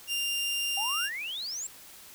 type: tone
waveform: sawtooth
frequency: 2794 Hz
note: F7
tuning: in tune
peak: -25 dBFS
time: 0.07-1.1 s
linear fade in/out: 50 ms
type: exponential sweep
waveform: sine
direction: up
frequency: 764 to 7770 Hz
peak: -33 dBFS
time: 0.77-1.67 s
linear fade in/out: 5 ms
effects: white hiss -50 dBFS RMS until 2.14 s